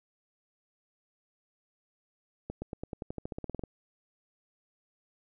accelerating click train, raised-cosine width 2 ms, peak -23 dBFS, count 16, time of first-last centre 2.5-3.637 s, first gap 120 ms, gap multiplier 0.93, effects none

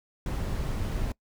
brown noise, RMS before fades -30 dBFS, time 0.26-1.12 s, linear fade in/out 2 ms, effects noise-tail reverb RT60 0.1 s tail -23 dB re dry

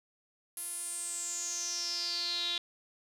sawtooth tone with band-pass filter sweep, 346.5 Hz, F4, 14 cents flat, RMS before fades -36 dBFS, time 0.57-2.58 s, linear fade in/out 2 ms, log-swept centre 11000 to 3600 Hz, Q 8.8, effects none

